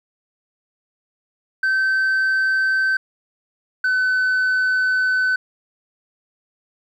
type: tone pair in turn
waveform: sine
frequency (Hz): 1544 / 1512.2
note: G6 / F#6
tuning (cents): -27 / +37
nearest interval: unison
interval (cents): 36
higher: first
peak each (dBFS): -13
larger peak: neither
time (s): 1.63-2.97 / 3.84-5.36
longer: second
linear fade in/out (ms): 5
effects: tanh soft clip ceiling -15 dBFS + 9-bit